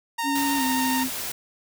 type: tone with vibrato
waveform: sawtooth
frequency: 922 Hz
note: A#5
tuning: 19 cents flat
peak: -21 dBFS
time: 0.18-1.04 s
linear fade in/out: 10 ms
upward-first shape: triangle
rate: 12 Hz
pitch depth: 17 cents each way
type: tone with pitch glide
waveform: sine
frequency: 279.3 to 259.1 Hz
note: C#4 to C4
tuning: +13 to -17 cents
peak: -24 dBFS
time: 0.23-1.1 s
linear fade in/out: 50 ms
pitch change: -130 cents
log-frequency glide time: 0.57-0.63 s
type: noise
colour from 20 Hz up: white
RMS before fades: -31 dBFS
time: 0.35-1.32 s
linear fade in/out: 5 ms
effects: none